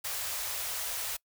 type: band-stop noise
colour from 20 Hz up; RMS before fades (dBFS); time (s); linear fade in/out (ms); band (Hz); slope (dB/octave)
white; -35; 0.04-1.17; 10; 100 to 490; 24
effects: noise-tail reverb RT60 0.1 s tail -24 dB re dry